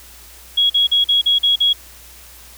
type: tone bursts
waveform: sine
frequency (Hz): 3322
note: G#7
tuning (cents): 0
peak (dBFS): -11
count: 7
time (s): 0.57-1.732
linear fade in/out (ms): 10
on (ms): 130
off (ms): 42
effects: added 60 Hz sine -45 dBFS peak until 2.57 s + white hiss -42 dBFS RMS until 2.57 s